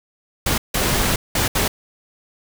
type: noise bursts at uneven times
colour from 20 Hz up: pink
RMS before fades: -19 dBFS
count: 4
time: 0.46-0.58 / 0.74-1.16 / 1.35-1.48 / 1.55-1.68 s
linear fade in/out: 5 ms
effects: none